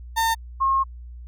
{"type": "tone pair in turn", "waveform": ["35% pulse", "sine"], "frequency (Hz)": [906, 1077.4], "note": ["A#5", "C#6"], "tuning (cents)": [-50, -50], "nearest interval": "minor third", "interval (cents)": 300, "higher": "second", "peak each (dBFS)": [-17, -17], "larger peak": "neither", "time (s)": [[0.16, 0.35], [0.6, 0.84]], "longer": "second", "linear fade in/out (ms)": 20, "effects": ["added 60 Hz sine -36 dBFS peak until 1.27 s"]}